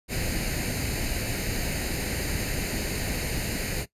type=noise with comb filter; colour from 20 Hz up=pink; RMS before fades=-29 dBFS; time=0.08-3.86 s; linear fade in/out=50 ms; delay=0.44 ms; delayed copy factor=+0.7; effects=noise-tail reverb RT60 0.1 s tail -17 dB re dry + resampled to 32000 Hz